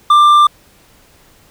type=tone with hard clipping; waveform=sine; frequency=1186 Hz; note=D6; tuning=17 cents sharp; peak=-6 dBFS; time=0.1-0.47 s; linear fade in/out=5 ms; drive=5 dB; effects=pink hiss -48 dBFS RMS until 1.5 s